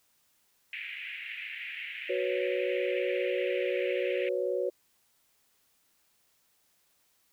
white band-pass noise, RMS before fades -40 dBFS, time 0.73-4.29 s, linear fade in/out 2 ms, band 1900 to 2700 Hz, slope 48 dB/octave
sine chord, F# suspended fourth, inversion none, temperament equal, 370 / 493.9 / 554.4 Hz, F#4 / B4 / C#5, 0 / 0 / 0 cents, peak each -32 dBFS, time 2.09-4.7 s, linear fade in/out 10 ms
effects white hiss -70 dBFS RMS until 7.32 s

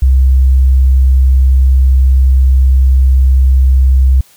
sine tone, 65.41 Hz, C2, in tune, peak -4 dBFS, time 0.02-4.21 s, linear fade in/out 5 ms, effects white hiss -45 dBFS RMS until 4.36 s

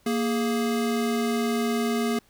square tone pair together, 233.1 / 415.7 Hz, A#3 / G#4, 0 / +2 cents, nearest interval minor seventh, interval 1002 cents, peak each -25 / -29 dBFS, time 0.06-2.19 s, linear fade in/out 5 ms, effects pink hiss -61 dBFS RMS until 2.29 s

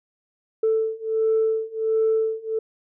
sine beating tone pair, 441.8 / 443.2 Hz, A4 / A4, +7 / +13 cents, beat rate 1.4 Hz, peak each -22 / -21 dBFS, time 0.63-2.59 s, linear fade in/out 5 ms, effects tanh soft clip ceiling -13 dBFS

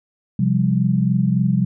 sine chord, C suspended fourth, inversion none, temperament equal with one note detuned, 130.81 / 174.61 / 198.05 Hz, C3 / F3 / G3, 0 / 0 / +18 cents, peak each -19 dBFS, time 0.39-1.65 s, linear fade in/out 5 ms, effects none

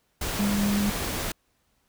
sine tone in noise, 203.6 Hz, G#3, 34 cents flat, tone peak -22 dBFS, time 0.39-0.9 s, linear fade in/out 5 ms, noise pink, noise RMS -30 dBFS, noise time 0.21-1.32 s, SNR +5 dB, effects pink hiss -70 dBFS RMS until 1.88 s

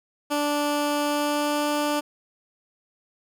15% pulse tone with pitch glide, 292.6 to 294.8 Hz, D4 to D4, -6 to +7 cents, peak -16 dBFS, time 0.3-2.01 s, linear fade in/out 20 ms, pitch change +13 cents, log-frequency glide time 1.03-1.66 s, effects none

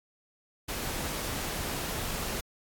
pink noise, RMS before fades -34 dBFS, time 0.68-2.41 s, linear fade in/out 10 ms, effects AAC 64 kbps

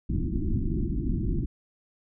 pink low-pass noise, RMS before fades -27 dBFS, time 0.09-1.46 s, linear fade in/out 10 ms, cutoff 350 Hz, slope 96 dB/octave, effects none

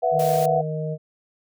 sine chord, B suspended fourth, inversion none, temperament equal with one note detuned, 493.9 / 666.5 / 740 Hz, B4 / E5 / F#5, 0 / +19 / 0 cents, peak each -24 / -21 / -22 dBFS, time 0.02-0.62 s, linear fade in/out 20 ms
harmonic tone, 155.56 Hz, D#3, in tune, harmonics 1 / 3 / 4, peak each -26 / -31 / -32 dBFS, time 0.11-0.98 s, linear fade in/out 50 ms
white noise, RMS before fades -35 dBFS, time 0.19-0.46 s, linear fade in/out 5 ms
effects none

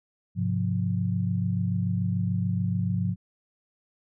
sine chord, F minor, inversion first, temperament equal with one note detuned, 103.83 / 130.81 / 177.46 Hz, Ab2 / C3 / F3, 0 / 0 / +28 cents, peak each -27 / -31 / -27 dBFS, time 0.35-3.16 s, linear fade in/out 50 ms, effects none

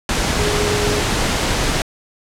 sine tone in noise, 415.3 Hz, G#4, in tune, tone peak -20 dBFS, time 0.39-1 s, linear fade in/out 2 ms, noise pink, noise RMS -18 dBFS, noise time 0.09-1.82 s, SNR -5 dB, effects low-pass 8000 Hz 12 dB/octave

